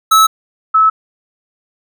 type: tone pair in turn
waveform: square / sine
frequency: 1300 / 1300 Hz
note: E6 / E6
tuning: -24 / -24 cents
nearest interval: unison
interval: 0 cents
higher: neither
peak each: -6 dBFS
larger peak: neither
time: 0.11-0.27 / 0.74-0.9 s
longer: neither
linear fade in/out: 10 ms
effects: none